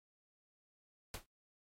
pink noise with exponential decay, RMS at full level -39 dBFS, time 1.14-1.26 s, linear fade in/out 2 ms, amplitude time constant 25 ms, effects AAC 48 kbps

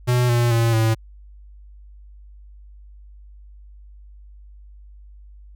square tone with pitch steps, 123.47 / 119.47 / 115.6 / 111.86 Hz, B2 / A#2 / A#2 / A2, 0 / +43 / -14 / +29 cents, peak -16 dBFS, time 0.07-0.95 s, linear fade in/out 20 ms, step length 220 ms, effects added 50 Hz sine -41 dBFS peak until 5.55 s

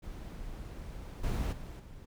brown noise with level steps, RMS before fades -43 / -32 / -43 / -49 dBFS, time 0.02-2.06 s, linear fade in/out 20 ms, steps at 1.23 / 1.52 / 1.79 s, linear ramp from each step 10 ms, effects none

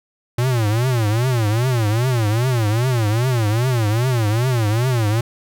square tone with vibrato, 116.54 Hz, A#2, in tune, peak -16 dBFS, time 0.38-5.21 s, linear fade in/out 5 ms, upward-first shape triangle, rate 2.5 Hz, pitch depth 240 cents each way, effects none

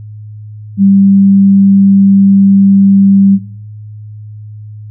sine tone, 196.4 Hz, G3, 4 cents sharp, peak -3 dBFS, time 0.77-3.39 s, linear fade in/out 50 ms, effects noise-tail reverb RT60 0.6 s tail -19 dB re dry + added 106 Hz sine -25 dBFS peak until 4.9 s

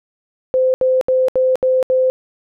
sine tone bursts, 516 Hz, C5, 24 cents flat, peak -11 dBFS, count 6, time 0.54-2.1 s, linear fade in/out 0 ms, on 200 ms, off 72 ms, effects none

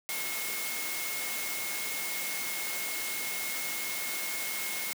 sine tone in noise, 2163 Hz, C#7, 43 cents flat, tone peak -38 dBFS, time 0.09-4.93 s, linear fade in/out 0 ms, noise white, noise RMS -35 dBFS, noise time 0.09-4.93 s, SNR -6 dB, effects high-pass 200 Hz 12 dB/octave

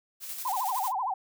blue noise with tremolo, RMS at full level -36 dBFS, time 0.2-0.93 s, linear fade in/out 50 ms, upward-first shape square, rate 11 Hz, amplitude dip 40%
sine tone with vibrato, 880 Hz, A5, in tune, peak -27 dBFS, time 0.45-1.14 s, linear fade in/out 5 ms, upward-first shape sine, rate 13 Hz, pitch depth 290 cents each way
effects none

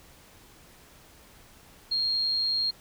sine tone, 4237 Hz, C8, 21 cents sharp, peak -24 dBFS, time 1.91-2.71 s, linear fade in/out 10 ms, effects pink hiss -54 dBFS RMS until 2.8 s

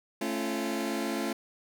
sawtooth chord, A augmented, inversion none, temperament just, 220 / 275 / 343.8 Hz, A3 / C#4 / E#4, 0 / -14 / -27 cents, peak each -30 dBFS, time 0.21-1.33 s, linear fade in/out 5 ms, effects none

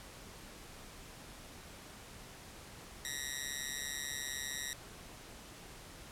10% pulse tone with amplitude modulation, 1900 Hz, A#6, 33 cents sharp, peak -25 dBFS, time 3.05-4.73 s, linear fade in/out 0 ms, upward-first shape sine, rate 139 Hz, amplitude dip 95%, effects pink hiss -52 dBFS RMS until 6.11 s + low-pass 12000 Hz 12 dB/octave

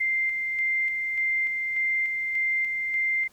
sine tone with tremolo, 2093 Hz, C7, in tune, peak -22 dBFS, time 0-3.28 s, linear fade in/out 10 ms, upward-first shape square, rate 1.7 Hz, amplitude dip 35%, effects pink hiss -59 dBFS RMS until 3.32 s

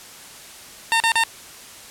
15% pulse tone bursts, 910 Hz, A#5, 42 cents flat, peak -9 dBFS, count 3, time 0.92-1.237 s, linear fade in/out 0 ms, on 81 ms, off 37 ms, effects white hiss -41 dBFS RMS until 1.9 s + low-pass 11000 Hz 12 dB/octave

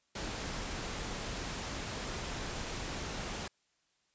pink noise, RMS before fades -39 dBFS, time 0.15-3.48 s, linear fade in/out 5 ms, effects white hiss -75 dBFS RMS until 4.14 s + resampled to 16000 Hz

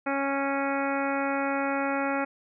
harmonic tone, 276.3 Hz, C#4, 6 cents flat, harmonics 1 / 2 / 3 / 4 / 5 / 6 / 7 / 8 / 9, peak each -30 / -31 / -32 / -38 / -33 / -39 / -39 / -39 / -40 dBFS, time 0.06-2.25 s, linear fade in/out 10 ms, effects none

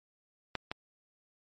clicks, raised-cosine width 0.3 ms, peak -16 / -19 dBFS, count 2, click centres 0.553 / 0.715 s, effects MP3 32 kbps

